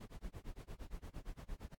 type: noise with tremolo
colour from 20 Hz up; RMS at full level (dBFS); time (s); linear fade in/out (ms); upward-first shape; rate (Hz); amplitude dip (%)
brown; -45; 0-1.75; 10; sine; 8.7; 100
effects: AAC 64 kbps